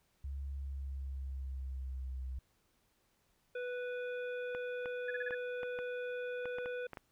sine tone with pitch glide, 69 to 64.38 Hz, C#2 to C2, -7 to -27 cents, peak -38 dBFS, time 0.24-2.39 s, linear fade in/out 5 ms, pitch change -120 cents, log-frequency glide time 0.52-2.24 s
harmonic tone, 493.9 Hz, B4, in tune, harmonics 1 / 3 / 5 / 7, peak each -38 / -45 / -52 / -60 dBFS, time 3.55-6.87 s, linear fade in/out 5 ms
clicks, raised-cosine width 0.5 ms, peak -29 dBFS, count 10, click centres 4.549 / 4.858 / 5.308 / 5.632 / 5.789 / 6.456 / 6.585 / 6.659 / 6.933 / 6.972 s
sine tone bursts, 1700 Hz, G#6, 40 cents sharp, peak -36 dBFS, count 5, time 5.08-5.347 s, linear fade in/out 5 ms, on 27 ms, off 33 ms
effects pink hiss -75 dBFS RMS until 7.11 s

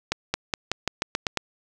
accelerating click train, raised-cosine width 0.2 ms, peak -6 dBFS, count 9, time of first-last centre 0.12-1.373 s, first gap 220 ms, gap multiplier 0.9, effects none

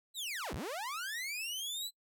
sawtooth linear two-way sweep, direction down then up, 4069 to 32.7 to 4069 Hz, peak -34 dBFS, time 0.14-1.91 s, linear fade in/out 50 ms, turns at 0.54 s, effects noise-tail reverb RT60 0.1 s tail -24 dB re dry

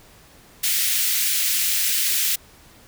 white high-pass noise, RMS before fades -21 dBFS, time 0.63-2.36 s, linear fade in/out 10 ms, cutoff 1900 Hz, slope 24 dB/octave, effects pink hiss -50 dBFS RMS until 2.87 s

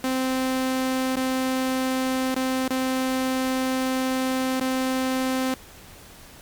sawtooth tone with dropouts, 260 Hz, C4, 11 cents flat, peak -18 dBFS, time 0.04-5.54 s, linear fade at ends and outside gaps 2 ms, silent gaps 1.158-1.168 / 2.345-2.363 / 2.68-2.705 / 4.599-4.61 s, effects pink hiss -46 dBFS RMS until 6.41 s + MP3 96 kbps

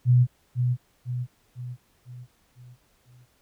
sine tone with echo, 123.9 Hz, B2, 6 cents sharp, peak -14 dBFS, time 0.05-0.27 s, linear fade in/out 50 ms, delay 500 ms, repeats 6, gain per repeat -6 dB, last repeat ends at 3.27 s, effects pink hiss -65 dBFS RMS until 3.41 s

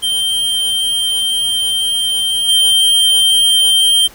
square tone with level steps, 3151 Hz, G7, 8 cents sharp, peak -14 / -9 dBFS, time 0.02-4.08 s, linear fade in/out 20 ms, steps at 2.48 s, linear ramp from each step 10 ms, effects pink hiss -40 dBFS RMS until 4.14 s

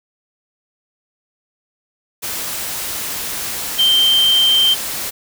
sine tone in noise, 3136 Hz, G7, in tune, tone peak -10 dBFS, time 3.78-4.75 s, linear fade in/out 20 ms, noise white, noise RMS -24 dBFS, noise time 2.22-5.11 s, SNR +11 dB, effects none

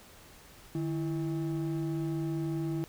triangle ring-modulated tone, 240.8 Hz, B3, 44 cents flat, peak -25 dBFS, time 0.75-2.84 s, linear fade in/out 0 ms, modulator 89.6 Hz, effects pink hiss -54 dBFS RMS until 2.88 s

